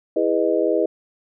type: chord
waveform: sine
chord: E major seventh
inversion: none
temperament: just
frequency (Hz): 329.6 / 412 / 494.4 / 618.1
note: E4 / G#4 / B4 / D#5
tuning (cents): 0 / -14 / +2 / -12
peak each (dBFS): -22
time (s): 0.16-0.86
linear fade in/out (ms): 5
effects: none